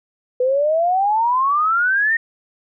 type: exponential sweep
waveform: sine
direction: up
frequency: 493.9 to 1869 Hz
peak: -14 dBFS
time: 0.4-2.17 s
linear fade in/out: 5 ms
effects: none